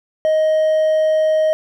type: tone with hard clipping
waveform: triangle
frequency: 626 Hz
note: D#5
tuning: 10 cents sharp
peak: -13 dBFS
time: 0.25-1.53 s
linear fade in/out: 0 ms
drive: 5 dB
effects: none